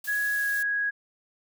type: noise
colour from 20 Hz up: blue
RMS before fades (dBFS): -39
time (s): 0.04-0.63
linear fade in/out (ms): 5
type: tone with pitch glide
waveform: sine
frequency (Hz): 1671 to 1656.6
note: G#6 to G#6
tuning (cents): +10 to -5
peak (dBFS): -24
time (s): 0.07-0.91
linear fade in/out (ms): 20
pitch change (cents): -15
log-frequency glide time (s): 0.33-0.45
effects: none